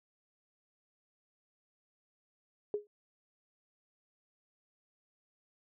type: tone with exponential decay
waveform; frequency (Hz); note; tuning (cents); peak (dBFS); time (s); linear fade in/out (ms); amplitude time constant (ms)
sine; 415.3; G#4; 0; -27; 2.74-2.87; 1; 27
effects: none